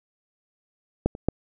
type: clicks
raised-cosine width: 2 ms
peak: -7 / -23 / -7 dBFS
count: 3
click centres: 1.06 / 1.151 / 1.286 s
effects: none